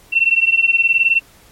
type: beating tone pair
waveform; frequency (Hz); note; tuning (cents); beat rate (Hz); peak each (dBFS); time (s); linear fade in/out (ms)
sine; 2699 / 2718; E7 / F7; +40 / -48; 19; -14; 0.12-1.2; 20
effects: pink hiss -48 dBFS RMS until 1.51 s + MP3 64 kbps